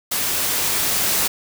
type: noise with level ramp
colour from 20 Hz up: white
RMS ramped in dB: -22 to -19 dBFS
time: 0.11-1.28 s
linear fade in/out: 10 ms
effects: none